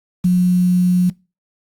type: tone with quantisation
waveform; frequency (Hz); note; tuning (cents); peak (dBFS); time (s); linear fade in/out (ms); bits
sine; 180; F#3; -47; -10; 0.24-1.1; 10; 6
effects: noise-tail reverb RT60 0.3 s tail -24 dB re dry + Opus 48 kbps